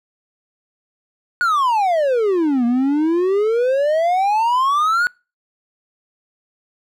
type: exponential two-way sweep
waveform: triangle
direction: down then up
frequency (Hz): 1480 to 233.1 to 1480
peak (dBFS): -12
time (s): 1.41-5.07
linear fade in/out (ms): 0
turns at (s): 2.65
effects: noise-tail reverb RT60 0.3 s tail -25 dB re dry